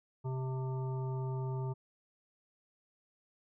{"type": "harmonic tone with a mistuned harmonic", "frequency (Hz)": 130.81, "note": "C3", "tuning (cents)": 0, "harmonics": [1, 3, 5, 7, 9], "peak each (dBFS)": [-34, -43, -52, -47, -55], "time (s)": [0.24, 1.74], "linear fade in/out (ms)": 20, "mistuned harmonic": 7, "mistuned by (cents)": -25, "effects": []}